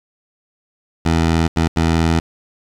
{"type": "tone bursts at uneven times", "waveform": "15% pulse", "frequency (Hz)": 82.1, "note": "E2", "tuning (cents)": -6, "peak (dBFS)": -7, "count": 3, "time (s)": [[1.05, 1.48], [1.56, 1.68], [1.76, 2.2]], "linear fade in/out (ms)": 10, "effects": ["low-pass 7000 Hz 12 dB/octave", "7-bit"]}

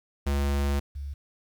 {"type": "tone pair in turn", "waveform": ["square", "sine"], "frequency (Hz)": [70.4, 70.4], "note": ["C#2", "C#2"], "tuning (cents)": [27, 27], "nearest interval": "unison", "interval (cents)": 0, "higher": "neither", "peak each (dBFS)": [-24, -32], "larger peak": "first", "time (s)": [[0.26, 0.8], [0.95, 1.14]], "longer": "first", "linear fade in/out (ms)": 10, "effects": ["10-bit"]}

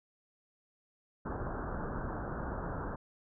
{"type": "low-pass noise", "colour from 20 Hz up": "pink", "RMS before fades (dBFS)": -38, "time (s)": [1.25, 2.96], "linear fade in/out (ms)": 10, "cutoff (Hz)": 1600, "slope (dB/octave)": 96, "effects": []}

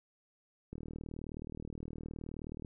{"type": "click train", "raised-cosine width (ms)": 3, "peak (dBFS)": -30, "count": 76, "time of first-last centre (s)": [0.73, 2.648], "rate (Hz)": 39.1, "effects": []}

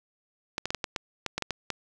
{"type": "clicks", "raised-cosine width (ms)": 0.2, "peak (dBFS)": -12, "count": 11, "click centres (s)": [0.581, 0.656, 0.705, 0.747, 0.842, 0.962, 1.263, 1.38, 1.423, 1.507, 1.703], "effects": []}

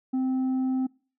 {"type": "tone with tanh clipping", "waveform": "sine", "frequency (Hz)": 260, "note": "C4", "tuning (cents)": -11, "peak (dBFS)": -24, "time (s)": [0.13, 0.87], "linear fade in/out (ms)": 10, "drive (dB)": 4, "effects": ["noise-tail reverb RT60 0.4 s tail -24 dB re dry"]}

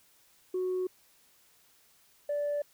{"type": "tone pair in turn", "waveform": "sine", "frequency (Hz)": [368.3, 582.6], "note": ["F#4", "D5"], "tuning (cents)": [-8, -14], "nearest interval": "minor sixth", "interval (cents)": 794, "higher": "second", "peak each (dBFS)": -27, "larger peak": "neither", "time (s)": [[0.54, 0.87], [2.29, 2.62]], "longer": "neither", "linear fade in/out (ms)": 5, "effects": ["tanh soft clip ceiling -26 dBFS", "white hiss -64 dBFS RMS until 2.73 s"]}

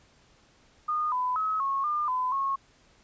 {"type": "tone with pitch steps", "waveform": "sine", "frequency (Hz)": [1225, 1002, 1280, 1094, 1203, 1012, 1092], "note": ["D#6", "B5", "D#6", "C#6", "D6", "B5", "C#6"], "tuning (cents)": [-27, 25, 49, -23, 41, 42, -26], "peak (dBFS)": -25, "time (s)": [0.88, 2.56], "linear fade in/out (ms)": 10, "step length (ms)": 240, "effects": ["pink hiss -61 dBFS RMS until 3.03 s", "resampled to 16000 Hz"]}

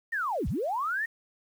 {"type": "linear two-way sweep", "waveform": "sine", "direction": "down then up", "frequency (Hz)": [1881, 43.65, 1881], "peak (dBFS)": -27, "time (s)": [0.12, 1.06], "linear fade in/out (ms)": 10, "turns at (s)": 0.48, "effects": ["9-bit"]}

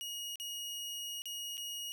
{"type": "tone with dropouts", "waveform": "sawtooth", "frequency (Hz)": 2881, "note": "F#7", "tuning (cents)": -47, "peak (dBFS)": -36, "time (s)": [0.01, 1.92], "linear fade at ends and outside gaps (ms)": 0, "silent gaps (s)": [[0.357, 0.399], [1.22, 1.256], [1.571, 1.578]], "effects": []}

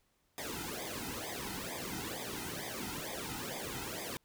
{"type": "noise with flanger", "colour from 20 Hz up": "pink", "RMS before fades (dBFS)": -41, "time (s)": [0.38, 4.17], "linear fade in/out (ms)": 0, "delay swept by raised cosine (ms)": [0.7, 1.8], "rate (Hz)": 2.2, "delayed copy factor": -0.95, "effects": ["pink hiss -75 dBFS RMS until 4.24 s"]}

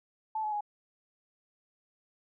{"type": "tone with pitch steps", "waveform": "sine", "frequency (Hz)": [873, 852.1, 831.7], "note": ["A5", "G#5", "G#5"], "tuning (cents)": [-14, 44, 2], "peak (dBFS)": -30, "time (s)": [0.35, 0.608], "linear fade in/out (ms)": 5, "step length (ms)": 86, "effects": []}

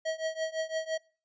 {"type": "tone with tremolo", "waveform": "square", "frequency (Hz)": 640, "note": "D#5", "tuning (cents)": 49, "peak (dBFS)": -28, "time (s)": [0.05, 0.98], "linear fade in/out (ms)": 10, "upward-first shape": "triangle", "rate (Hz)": 5.9, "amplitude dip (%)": 95, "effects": ["noise-tail reverb RT60 0.4 s tail -24 dB re dry", "resampled to 16000 Hz"]}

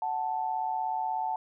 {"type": "tone pair together", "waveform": "sine", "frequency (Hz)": [743.5, 880], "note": ["F#5", "A5"], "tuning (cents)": [8, 0], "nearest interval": "minor third", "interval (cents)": 292, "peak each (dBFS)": [-32, -30], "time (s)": [0.02, 1.36], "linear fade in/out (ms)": 2, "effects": []}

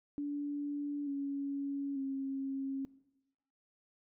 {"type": "tone with pitch steps", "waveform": "sine", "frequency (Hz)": [288.9, 279.7, 270.8], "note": ["D4", "C#4", "C#4"], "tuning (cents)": [-28, 16, -40], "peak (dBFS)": -34, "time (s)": [0.18, 2.85], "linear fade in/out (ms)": 0, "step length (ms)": 890, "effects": ["noise-tail reverb RT60 0.9 s tail -20 dB re dry"]}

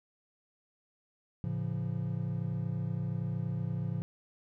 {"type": "chord", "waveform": "triangle", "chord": "A augmented", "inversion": "none", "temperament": "equal with one note detuned", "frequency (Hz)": [110, 138.59, 171.22], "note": ["A2", "C#3", "E#3"], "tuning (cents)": [0, 0, -34], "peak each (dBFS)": -34, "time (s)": [1.44, 4.02], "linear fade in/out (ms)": 0, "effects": []}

